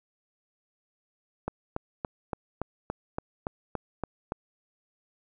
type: click train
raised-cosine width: 1 ms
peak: -16 dBFS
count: 11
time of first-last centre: 1.48-4.321 s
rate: 3.52 Hz
effects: none